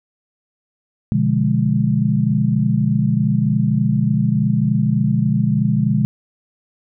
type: chord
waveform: sine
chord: B diminished seventh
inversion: none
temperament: equal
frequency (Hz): 123.47 / 146.83 / 174.61 / 207.7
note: B2 / D3 / F3 / Ab3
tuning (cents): 0 / 0 / 0 / 0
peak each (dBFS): -19 / -19 / -22 / -18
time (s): 1.12-6.05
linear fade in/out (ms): 0
effects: none